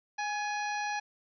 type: harmonic tone with a mistuned harmonic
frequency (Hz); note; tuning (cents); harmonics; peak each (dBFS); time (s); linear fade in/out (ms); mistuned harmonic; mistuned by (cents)
828; G#5; -5; 1 / 2 / 3 / 4 / 5 / 6 / 7; -33 / -37 / -40 / -53 / -46 / -52 / -46; 0.18-1; 10; 2; +40
effects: none